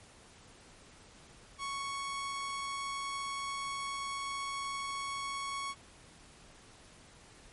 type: tone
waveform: sawtooth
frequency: 1108.7 Hz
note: C#6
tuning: in tune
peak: -32 dBFS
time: 1.58-5.75 s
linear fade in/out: 50 ms
effects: pink hiss -57 dBFS RMS until 7.52 s + MP3 48 kbps

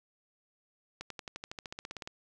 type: accelerating click train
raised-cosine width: 0.2 ms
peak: -23 dBFS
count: 16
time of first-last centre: 1.01-2.075 s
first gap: 93 ms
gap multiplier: 0.96
effects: none

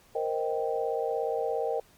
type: chord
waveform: sine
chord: C minor seventh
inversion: third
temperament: equal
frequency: 466.2 / 523.3 / 622.3 / 784 Hz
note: Bb4 / C5 / Eb5 / G5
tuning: 0 / 0 / 0 / 0 cents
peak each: -30 / -34 / -34 / -34 dBFS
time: 0.15-1.8 s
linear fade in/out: 5 ms
effects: pink hiss -60 dBFS RMS until 1.97 s + Opus 48 kbps

